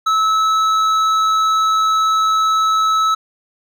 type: tone with hard clipping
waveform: sine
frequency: 1301 Hz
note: E6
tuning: 23 cents flat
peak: -14 dBFS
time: 0.06-3.15 s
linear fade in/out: 10 ms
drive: 8 dB
effects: none